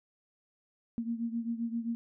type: beating tone pair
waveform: sine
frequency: 230 / 237.6 Hz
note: A#3 / A#3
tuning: -23 / +33 cents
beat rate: 7.6 Hz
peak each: -33 / -37 dBFS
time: 0.98-1.95 s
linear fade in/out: 0 ms
effects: none